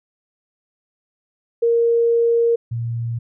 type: tone pair in turn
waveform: sine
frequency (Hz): 466.2 / 116.76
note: A#4 / A#2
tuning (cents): 0 / +3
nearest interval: 2 octaves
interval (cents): 2397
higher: first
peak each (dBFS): -13 / -21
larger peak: first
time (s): 1.62-2.56 / 2.71-3.19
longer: first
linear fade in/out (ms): 10
effects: none